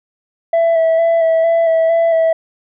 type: tone with vibrato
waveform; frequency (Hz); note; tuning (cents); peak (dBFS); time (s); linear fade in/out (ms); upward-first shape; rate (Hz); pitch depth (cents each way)
sine; 659.3; E5; 0; -7; 0.53-2.33; 5; square; 2.2; 19
effects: tanh soft clip ceiling -9 dBFS